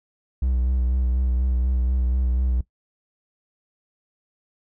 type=tone with vibrato; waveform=triangle; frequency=62.8 Hz; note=B1; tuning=30 cents sharp; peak=-17 dBFS; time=0.42-2.61 s; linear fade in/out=5 ms; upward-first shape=sine; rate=4.1 Hz; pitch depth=37 cents each way; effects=noise-tail reverb RT60 0.1 s tail -18 dB re dry